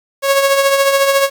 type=tone with tremolo; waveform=sawtooth; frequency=551 Hz; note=C#5; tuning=11 cents flat; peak=-4 dBFS; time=0.22-1.3 s; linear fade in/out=50 ms; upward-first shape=triangle; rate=14 Hz; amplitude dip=55%; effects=7-bit